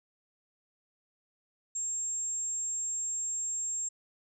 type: tone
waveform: sine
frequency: 7500 Hz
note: A#8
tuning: 10 cents sharp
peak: -30 dBFS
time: 1.75-3.89 s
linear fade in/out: 10 ms
effects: tanh soft clip ceiling -27 dBFS